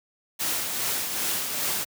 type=noise with tremolo; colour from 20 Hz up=white; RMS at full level=-26 dBFS; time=0.39-1.85 s; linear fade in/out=20 ms; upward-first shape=triangle; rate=2.5 Hz; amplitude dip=45%; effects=high-pass 100 Hz 12 dB/octave